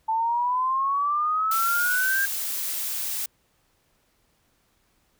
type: exponential sweep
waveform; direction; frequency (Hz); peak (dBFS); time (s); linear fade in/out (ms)
sine; up; 880 to 1614; -21; 0.08-2.26; 10
type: noise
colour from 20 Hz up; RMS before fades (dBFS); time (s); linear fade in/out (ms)
blue; -29; 1.51-3.26; 5
effects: pink hiss -67 dBFS RMS until 5.19 s